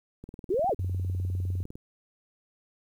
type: click train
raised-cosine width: 3 ms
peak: -29 dBFS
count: 31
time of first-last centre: 0.24-1.755 s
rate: 19.8 Hz
type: linear two-way sweep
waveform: sine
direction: up then down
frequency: 331.6 to 811 to 331.6 Hz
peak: -23 dBFS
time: 0.5-0.74 s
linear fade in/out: 5 ms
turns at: 0.69 s
type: tone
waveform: sine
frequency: 91.6 Hz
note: F#2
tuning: 17 cents flat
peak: -27 dBFS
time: 0.79-1.63 s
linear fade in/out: 0 ms
effects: 10-bit